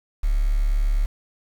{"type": "tone", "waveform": "sine", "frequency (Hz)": 35.91, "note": "D1", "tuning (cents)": -38, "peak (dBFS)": -16, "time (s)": [0.23, 1.06], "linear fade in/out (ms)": 10, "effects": ["tanh soft clip ceiling -13 dBFS", "7-bit"]}